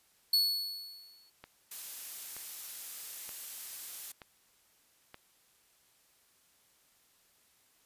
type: tone with exponential decay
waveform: 45% pulse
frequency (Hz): 4403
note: C#8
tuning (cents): -13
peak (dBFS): -22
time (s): 0.33-1.3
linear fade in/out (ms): 5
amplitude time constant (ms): 210
type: click train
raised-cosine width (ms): 0.3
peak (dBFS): -31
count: 5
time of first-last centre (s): 1.44-5.144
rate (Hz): 1.08
type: noise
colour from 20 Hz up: blue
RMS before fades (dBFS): -42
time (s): 1.71-4.12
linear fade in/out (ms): 5
effects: white hiss -68 dBFS RMS until 7.85 s + resampled to 32000 Hz